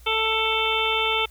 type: harmonic tone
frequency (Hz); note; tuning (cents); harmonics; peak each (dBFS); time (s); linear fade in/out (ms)
442.5; A4; +10; 1 / 2 / 3 / 5 / 6 / 7 / 8; -28 / -28 / -28 / -28 / -28 / -28 / -28; 0.06-1.26; 10
effects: added 60 Hz sine -45 dBFS peak until 1.3 s + white hiss -55 dBFS RMS until 1.3 s